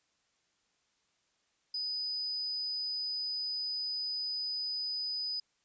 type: tone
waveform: sine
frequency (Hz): 4985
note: D#8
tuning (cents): +2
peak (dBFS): -33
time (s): 1.74-5.4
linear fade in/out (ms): 5
effects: white hiss -75 dBFS RMS until 5.64 s + resampled to 16000 Hz